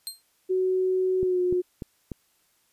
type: tone with exponential decay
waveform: 20% pulse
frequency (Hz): 4186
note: C8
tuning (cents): 0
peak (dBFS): -22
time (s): 0.07-0.22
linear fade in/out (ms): 0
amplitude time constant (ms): 32
type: tone with pitch glide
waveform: sine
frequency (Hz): 372.4 to 360.5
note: F#4 to F#4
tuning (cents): +11 to -45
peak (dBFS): -21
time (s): 0.49-1.62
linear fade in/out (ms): 20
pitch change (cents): -56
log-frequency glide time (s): 1.21-1.4
type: click train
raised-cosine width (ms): 3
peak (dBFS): -20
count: 4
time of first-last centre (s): 1.23-2.118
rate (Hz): 3.38
effects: white hiss -67 dBFS RMS until 2.72 s + resampled to 32000 Hz

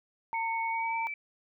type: tone with vibrato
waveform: sine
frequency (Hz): 909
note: A#5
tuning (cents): -44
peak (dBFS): -30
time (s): 0.33-1.07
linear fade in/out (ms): 0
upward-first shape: triangle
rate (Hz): 10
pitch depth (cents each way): 10
type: tone with pitch glide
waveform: sine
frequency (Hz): 2217 to 2319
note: C#7 to D7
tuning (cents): 0 to -22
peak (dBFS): -34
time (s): 0.34-1.14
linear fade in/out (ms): 2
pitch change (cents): +78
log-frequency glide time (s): 0.68-0.97
effects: none

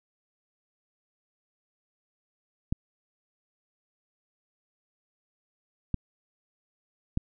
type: clicks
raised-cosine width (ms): 5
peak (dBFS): -14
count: 3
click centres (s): 2.725 / 5.943 / 7.174
effects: none

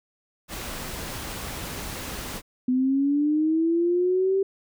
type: noise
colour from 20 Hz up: pink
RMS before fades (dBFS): -34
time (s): 0.48-2.42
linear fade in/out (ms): 50
type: linear sweep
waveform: sine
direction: up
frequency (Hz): 250 to 392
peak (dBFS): -19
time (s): 2.68-4.43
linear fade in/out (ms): 5
effects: none

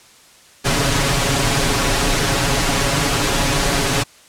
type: noise with comb filter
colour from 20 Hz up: pink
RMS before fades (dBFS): -17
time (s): 0.64-4.04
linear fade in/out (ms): 20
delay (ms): 7.2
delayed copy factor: +0.9
effects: white hiss -47 dBFS RMS until 4.28 s + low-pass 9000 Hz 12 dB/octave

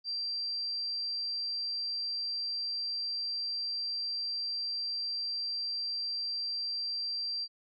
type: tone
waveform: sine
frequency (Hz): 4713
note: D8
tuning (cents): +5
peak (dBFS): -32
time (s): 0.04-7.48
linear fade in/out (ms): 50
effects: none

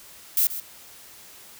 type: noise with echo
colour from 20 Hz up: violet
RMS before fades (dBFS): -20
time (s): 0.37-0.47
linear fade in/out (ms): 2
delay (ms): 130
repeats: 1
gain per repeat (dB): -12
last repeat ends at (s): 0.6
effects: white hiss -47 dBFS RMS until 1.59 s

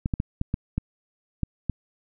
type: clicks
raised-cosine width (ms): 5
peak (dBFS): -12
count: 8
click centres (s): 0.059 / 0.138 / 0.201 / 0.414 / 0.541 / 0.78 / 1.433 / 1.697
effects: none

